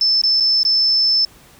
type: tone with dropouts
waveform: sine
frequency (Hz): 5274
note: E8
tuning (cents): 0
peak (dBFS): -12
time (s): 0.01-1.25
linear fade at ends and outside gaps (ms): 2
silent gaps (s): 0.216-0.236 / 0.401-0.405 / 0.632-0.65
effects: pink hiss -47 dBFS RMS until 1.59 s